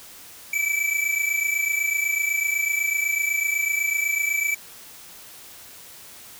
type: tone pair together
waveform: square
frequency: 2300 / 2328 Hz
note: D7 / D7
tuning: -37 / -16 cents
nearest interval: unison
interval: 21 cents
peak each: -24 / -26 dBFS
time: 0.53-4.55 s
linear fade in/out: 5 ms
effects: white hiss -44 dBFS RMS until 6.39 s